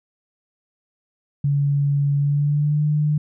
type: tone with pitch glide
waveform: sine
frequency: 142.2 to 150.13 Hz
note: C#3 to D3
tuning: +45 to +38 cents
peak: -16 dBFS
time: 1.44-3.18 s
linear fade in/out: 5 ms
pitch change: +93 cents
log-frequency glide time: 2.17-2.84 s
effects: none